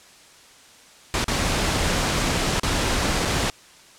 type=noise with dropouts; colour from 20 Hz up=pink; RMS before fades=-22 dBFS; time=1.14-3.5 s; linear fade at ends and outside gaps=0 ms; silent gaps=1.242-1.282 / 2.597-2.633 / 3.251-3.255 s; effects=white hiss -49 dBFS RMS until 3.98 s + low-pass 8000 Hz 12 dB/octave